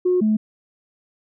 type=tone pair in turn; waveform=sine; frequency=362.5 / 215.5 Hz; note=F#4 / A3; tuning=-35 / -36 cents; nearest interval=major sixth; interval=901 cents; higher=first; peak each=-14 dBFS; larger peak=neither; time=0.05-0.21 / 0.21-0.37 s; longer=neither; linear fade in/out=10 ms; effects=tanh soft clip ceiling -10 dBFS

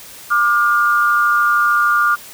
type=tone pair together; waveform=sine; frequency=1189.8 / 1423 Hz; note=D6 / F6; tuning=+22 / +32 cents; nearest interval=minor third; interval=310 cents; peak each=-14 dBFS; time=0.3-2.16 s; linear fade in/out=20 ms; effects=white hiss -37 dBFS RMS until 2.33 s

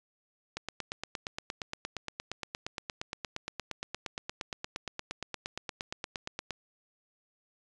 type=click train; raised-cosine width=0.2 ms; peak=-18 dBFS; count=52; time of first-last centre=0.57-6.507 s; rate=8.59 Hz; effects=resampled to 22050 Hz

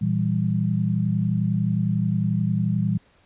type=chord; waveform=sine; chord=E diminished; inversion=second; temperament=equal; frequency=116.54 / 164.81 / 196 Hz; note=Bb2 / E3 / G3; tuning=0 / 0 / 0 cents; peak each=-24 dBFS; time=0.01-2.98 s; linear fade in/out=10 ms; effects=pink hiss -59 dBFS RMS until 3.25 s + resampled to 8000 Hz

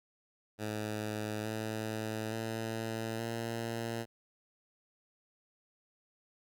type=tone with pitch steps; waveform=10% pulse; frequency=107.2 / 109.83 / 112.53 / 115.29 Hz; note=A2 / A2 / A2 / A#2; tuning=-45 / -3 / +39 / -19 cents; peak=-27 dBFS; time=0.58-4.06 s; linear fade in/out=50 ms; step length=870 ms; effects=none

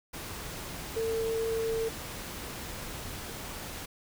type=tone in noise; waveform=sine; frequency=450.9 Hz; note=A4; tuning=42 cents sharp; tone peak=-28 dBFS; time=0.96-1.89 s; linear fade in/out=10 ms; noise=pink; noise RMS=-40 dBFS; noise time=0.13-3.86 s; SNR=+9 dB; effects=none

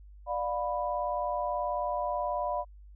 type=chord; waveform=sine; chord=B diminished; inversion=first; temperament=just; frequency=592.7 / 711.2 / 987.8 Hz; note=D5 / F5 / B5; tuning=+16 / +31 / 0 cents; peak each=-33 dBFS; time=0.26-2.65 s; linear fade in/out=50 ms; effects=added 50 Hz sine -48 dBFS peak until 2.95 s

